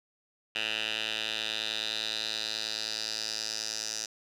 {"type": "tone with band-pass filter sweep", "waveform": "10% pulse", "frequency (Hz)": 109.5, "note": "A2", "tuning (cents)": -8, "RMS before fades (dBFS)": -34, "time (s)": [0.55, 4.06], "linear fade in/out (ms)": 5, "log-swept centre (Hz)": [2900, 5700], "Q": 4, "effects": []}